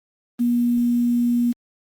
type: tone with quantisation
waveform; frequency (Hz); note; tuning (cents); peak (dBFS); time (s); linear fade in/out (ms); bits
sine; 240; B3; -49; -16; 0.39-1.53; 20; 7
effects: Opus 32 kbps